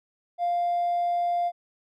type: tone with hard clipping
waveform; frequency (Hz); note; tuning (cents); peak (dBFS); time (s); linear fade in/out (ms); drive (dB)
sine; 698.5; F5; 0; -23; 0.38-1.52; 50; 1
effects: none